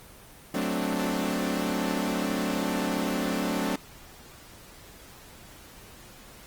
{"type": "chord", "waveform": "sawtooth", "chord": "D dominant seventh", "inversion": "first", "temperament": "equal", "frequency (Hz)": [185, 220, 261.6, 293.7], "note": ["F#3", "A3", "C4", "D4"], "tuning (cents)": [0, 0, 0, 0], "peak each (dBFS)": -28, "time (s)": [0.54, 3.76], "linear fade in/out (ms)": 5, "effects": ["pink hiss -49 dBFS RMS until 6.46 s", "Opus 24 kbps"]}